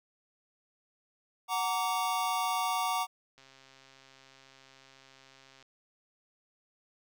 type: chord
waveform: square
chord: Gb augmented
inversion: none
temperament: just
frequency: 740 / 925 / 1156.2 Hz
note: Gb5 / Bb5 / D6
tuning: 0 / -14 / -27 cents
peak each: -34 dBFS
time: 1.48-3.07 s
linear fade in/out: 50 ms
type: click train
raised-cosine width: 0.2 ms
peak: -39 dBFS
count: 302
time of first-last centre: 3.38-5.626 s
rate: 134 Hz
effects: none